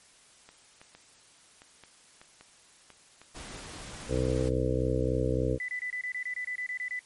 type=clicks; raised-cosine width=0.3 ms; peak=-33 dBFS; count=11; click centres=0.49 / 0.815 / 0.95 / 1.619 / 1.837 / 2.215 / 2.41 / 2.903 / 3.216 / 3.471 / 4.165 s
type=noise; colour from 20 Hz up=pink; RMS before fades=-43 dBFS; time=3.34-4.5 s; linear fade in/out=20 ms
type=harmonic tone; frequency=63.5 Hz; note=B1; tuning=49 cents sharp; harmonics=1 / 2 / 3 / 4 / 5 / 6 / 7 / 8 / 9; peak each=-32 / -31 / -43 / -36 / -34 / -42 / -32 / -32 / -41 dBFS; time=4.08-5.59 s; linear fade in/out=50 ms
type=tone bursts; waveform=sine; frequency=1994 Hz; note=B6; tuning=16 cents sharp; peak=-31 dBFS; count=13; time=5.6-6.992 s; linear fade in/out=2 ms; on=84 ms; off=25 ms
effects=white hiss -58 dBFS RMS until 7.05 s + MP3 48 kbps